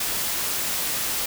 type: noise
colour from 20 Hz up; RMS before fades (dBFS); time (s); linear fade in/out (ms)
white; -26; 0-1.26; 5
effects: none